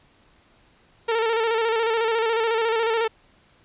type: tone with vibrato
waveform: sawtooth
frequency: 452.5 Hz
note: A4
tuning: 48 cents sharp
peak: -16 dBFS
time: 1.08-3.08 s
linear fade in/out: 10 ms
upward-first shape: square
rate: 14 Hz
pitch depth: 41 cents each way
effects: pink hiss -58 dBFS RMS until 3.64 s + resampled to 8000 Hz